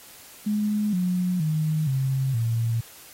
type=tone with pitch steps; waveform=sine; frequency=210 / 180.72 / 155.52 / 133.83 / 115.17 Hz; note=G#3 / F#3 / D#3 / C3 / A#2; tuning=+19 / -40 / 0 / +39 / -20 cents; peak=-21 dBFS; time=0.46-2.81 s; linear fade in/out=10 ms; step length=470 ms; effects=white hiss -47 dBFS RMS until 3.13 s + AAC 48 kbps